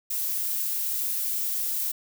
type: noise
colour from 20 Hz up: violet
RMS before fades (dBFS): -28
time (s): 0.1-1.92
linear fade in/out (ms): 10
effects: none